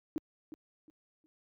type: tone with echo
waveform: sine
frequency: 310 Hz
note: D#4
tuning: 6 cents flat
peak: -30 dBFS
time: 0.16-0.18 s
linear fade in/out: 0 ms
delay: 360 ms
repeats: 3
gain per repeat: -12 dB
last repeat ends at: 1.26 s
effects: high-pass 80 Hz 12 dB/octave

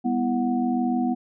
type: tone cluster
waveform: sine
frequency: 200 / 246.4 / 328.7 / 737 Hz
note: G3 / B3 / E4 / F#5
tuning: +35 / -4 / -5 / -7 cents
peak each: -31 / -22 / -30 / -29 dBFS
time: 0.04-1.15 s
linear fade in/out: 20 ms
effects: none

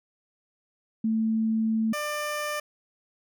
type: tone pair in turn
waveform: sine / 15% pulse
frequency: 221.8 / 596.1 Hz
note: A3 / D5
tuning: +14 / +26 cents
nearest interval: octave + perfect fourth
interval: 1712 cents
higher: second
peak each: -22 dBFS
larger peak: neither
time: 1.04-1.93 / 1.93-2.6 s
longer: first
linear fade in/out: 5 ms
effects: none

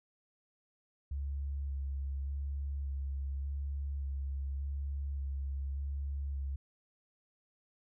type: tone with vibrato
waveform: sine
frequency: 69.3 Hz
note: C#2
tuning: in tune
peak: -34 dBFS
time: 1.11-6.56 s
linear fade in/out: 5 ms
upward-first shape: square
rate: 0.86 Hz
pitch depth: 17 cents each way
effects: none

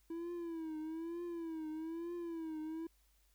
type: tone with vibrato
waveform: triangle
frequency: 328.4 Hz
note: E4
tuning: 6 cents flat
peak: -38 dBFS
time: 0.1-2.87 s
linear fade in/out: 5 ms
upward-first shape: triangle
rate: 1.1 Hz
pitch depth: 110 cents each way
effects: added 50 Hz sine -70 dBFS peak until 3.34 s + white hiss -75 dBFS RMS until 3.34 s

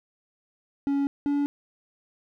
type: tone pair in turn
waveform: triangle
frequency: 280 / 286.2 Hz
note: C#4 / D4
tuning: +18 / -45 cents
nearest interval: unison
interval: 37 cents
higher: second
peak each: -20 dBFS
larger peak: neither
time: 0.87-1.07 / 1.26-1.46 s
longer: neither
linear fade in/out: 0 ms
effects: none

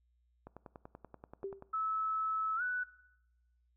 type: click train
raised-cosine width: 1 ms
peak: -34 dBFS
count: 13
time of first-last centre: 0.47-1.624 s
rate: 10.4 Hz
type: tone with exponential decay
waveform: sine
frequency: 392 Hz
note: G4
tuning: in tune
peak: -34 dBFS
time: 1.44-1.7 s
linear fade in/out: 2 ms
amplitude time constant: 56 ms
type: tone with pitch glide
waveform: sine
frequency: 1301 to 1485.8 Hz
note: E6 to F#6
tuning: -23 to +7 cents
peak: -32 dBFS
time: 1.73-2.84 s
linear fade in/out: 10 ms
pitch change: +230 cents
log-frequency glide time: 2.56-2.62 s
effects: noise-tail reverb RT60 0.9 s tail -20 dB re dry + added 60 Hz sine -70 dBFS peak until 3.76 s

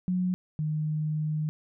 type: tone pair in turn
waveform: sine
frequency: 182.1 / 153.61 Hz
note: F#3 / D#3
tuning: -27 / -22 cents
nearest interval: minor third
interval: 295 cents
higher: first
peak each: -24 / -26 dBFS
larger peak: first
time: 0.08-0.34 / 0.59-1.49 s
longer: second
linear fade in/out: 0 ms
effects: none

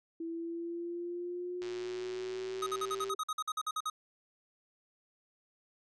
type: linear sweep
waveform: sine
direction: up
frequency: 329.6 to 392 Hz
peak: -36 dBFS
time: 0.2-3.15 s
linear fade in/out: 5 ms
type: click train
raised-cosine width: 0.2 ms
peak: -30 dBFS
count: 169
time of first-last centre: 1.62-3.094 s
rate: 114 Hz
type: tone bursts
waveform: square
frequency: 1258 Hz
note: D#6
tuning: 19 cents sharp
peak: -33 dBFS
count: 14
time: 2.62-3.9 s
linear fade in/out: 5 ms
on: 45 ms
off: 50 ms
effects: resampled to 24000 Hz

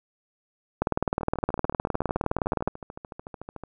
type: two click trains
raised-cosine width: 1 ms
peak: -23 / -9 dBFS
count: 34 / 37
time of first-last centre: 1.21-3.636 / 0.82-2.676 s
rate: 13.6 / 19.4 Hz
effects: none

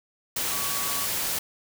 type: tone in noise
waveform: sine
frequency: 1132 Hz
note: C#6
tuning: 36 cents sharp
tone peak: -36 dBFS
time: 0.51-1.06 s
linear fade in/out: 5 ms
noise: white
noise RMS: -28 dBFS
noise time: 0.36-1.39 s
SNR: -11 dB
effects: none

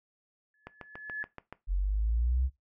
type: tone with exponential growth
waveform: sine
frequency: 1714 Hz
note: A6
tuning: 46 cents flat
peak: -29 dBFS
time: 0.54-1.23 s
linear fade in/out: 2 ms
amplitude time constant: 150 ms
type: click train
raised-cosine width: 0.5 ms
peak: -26 dBFS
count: 7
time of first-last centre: 0.67-1.526 s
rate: 7.01 Hz
type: linear sweep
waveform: sine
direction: up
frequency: 43.7 to 66.4 Hz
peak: -25 dBFS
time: 1.67-2.5 s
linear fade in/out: 50 ms
effects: noise-tail reverb RT60 0.2 s tail -18 dB re dry

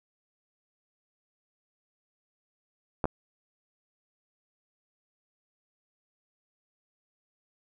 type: clicks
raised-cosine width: 1 ms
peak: -13 dBFS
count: 2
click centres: 3.042 / 3.055 s
effects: none

